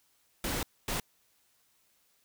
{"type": "noise bursts at uneven times", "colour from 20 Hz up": "pink", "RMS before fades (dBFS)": -33, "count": 2, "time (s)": [[0.44, 0.63], [0.88, 1]], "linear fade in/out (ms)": 2, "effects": ["white hiss -70 dBFS RMS until 2.24 s"]}